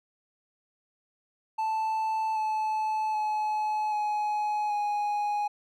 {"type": "tone with pitch steps", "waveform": "triangle", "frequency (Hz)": [879, 866.4, 854, 841.7, 829.7], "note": ["A5", "A5", "G#5", "G#5", "G#5"], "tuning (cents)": [-2, -27, 48, 23, -2], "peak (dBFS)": -24, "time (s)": [1.58, 5.48], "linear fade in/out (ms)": 10, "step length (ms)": 780, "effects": []}